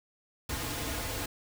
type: noise with comb filter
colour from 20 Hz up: pink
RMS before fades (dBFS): -35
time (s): 0.49-1.26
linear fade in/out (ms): 5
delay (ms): 5.2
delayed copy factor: -0.75
effects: none